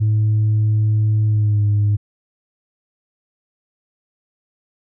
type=tone with pitch glide; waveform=sine; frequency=107.5 to 103.48 Hz; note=A2 to G#2; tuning=-40 to -6 cents; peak=-11 dBFS; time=0-1.97 s; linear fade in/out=20 ms; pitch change=-66 cents; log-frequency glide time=1.26-1.64 s; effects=tanh soft clip ceiling -11 dBFS